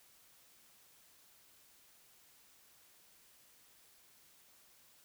silence, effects white hiss -65 dBFS RMS until 5.04 s

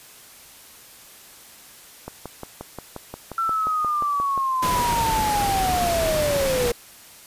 click train, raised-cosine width 1 ms, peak -18 dBFS, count 14, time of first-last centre 2.08-4.377 s, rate 5.66 Hz
sine linear sweep, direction down, 1351 to 469.7 Hz, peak -20 dBFS, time 3.38-6.72 s, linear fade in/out 2 ms
pink noise, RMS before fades -26 dBFS, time 4.62-6.72 s, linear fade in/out 10 ms
effects white hiss -46 dBFS RMS until 7.26 s + resampled to 32000 Hz

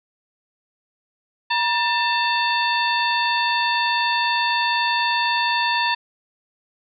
harmonic tone with a mistuned harmonic, 892 Hz, A5, 23 cents sharp, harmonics 1 / 2 / 3 / 4 / 5, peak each -21 / -24 / -26 / -27 / -28 dBFS, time 1.5-5.95 s, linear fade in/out 10 ms, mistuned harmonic 1, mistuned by +110 cents, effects none

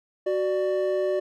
triangle tone pair together, 372.9 / 592 Hz, F#4 / D5, +14 / +14 cents, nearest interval minor sixth, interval 800 cents, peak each -23 dBFS, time 0.26-1.2 s, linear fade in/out 10 ms, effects none

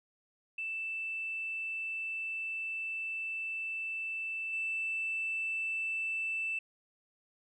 sine tone with level steps, 2650 Hz, E7, 9 cents sharp, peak -34 / -31 dBFS, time 0.58-6.59 s, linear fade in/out 5 ms, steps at 4.53 s, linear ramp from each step 2 ms, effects tanh soft clip ceiling -27 dBFS

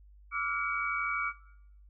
sine tone cluster, 1163 / 1325 / 1417 / 2271 Hz, D6 / E6 / F6 / C#7, -17 / +9 / +25 / +41 cents, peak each -36 / -37 / -36 / -34 dBFS, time 0.31-1.33 s, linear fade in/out 50 ms, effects noise-tail reverb RT60 0.7 s tail -17 dB re dry + added 50 Hz sine -53 dBFS peak until 1.89 s

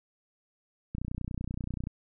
click train, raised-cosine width 5 ms, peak -22 dBFS, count 29, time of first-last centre 0.95-1.871 s, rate 30.4 Hz, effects none

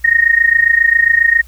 sine tone with amplitude modulation, 1858 Hz, A#6, 6 cents flat, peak -4 dBFS, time 0.04-1.42 s, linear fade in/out 10 ms, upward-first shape sine, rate 27.4 Hz, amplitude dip 85%, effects added 60 Hz sine -36 dBFS peak until 1.47 s + white hiss -48 dBFS RMS until 1.47 s

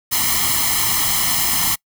white noise with comb filter, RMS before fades -18 dBFS, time 0.11-1.76 s, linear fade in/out 20 ms, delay 0.97 ms, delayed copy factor +0.95, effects noise-tail reverb RT60 0.1 s tail -26 dB re dry

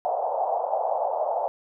pink band-pass noise, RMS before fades -26 dBFS, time 0.05-1.48 s, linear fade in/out 0 ms, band 580 to 840 Hz, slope 48 dB/octave, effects none

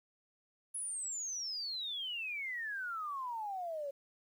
sine exponential sweep, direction down, 10548 to 547 Hz, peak -37 dBFS, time 0.74-3.91 s, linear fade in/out 10 ms, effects 11-bit

